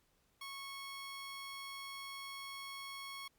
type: tone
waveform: 15% pulse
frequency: 1100 Hz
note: C#6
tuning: 14 cents flat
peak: -38 dBFS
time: 0.41-3.28 s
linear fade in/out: 5 ms
effects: pink hiss -75 dBFS RMS until 3.38 s + MP3 96 kbps